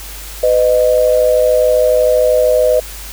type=tone pair together; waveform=sine; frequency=504.3 / 617 Hz; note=B4 / D#5; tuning=+36 / -15 cents; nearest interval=minor third; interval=349 cents; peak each=-11 dBFS; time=0.43-2.8 s; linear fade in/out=5 ms; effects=added 50 Hz sine -30 dBFS peak until 3.12 s + white hiss -31 dBFS RMS until 3.12 s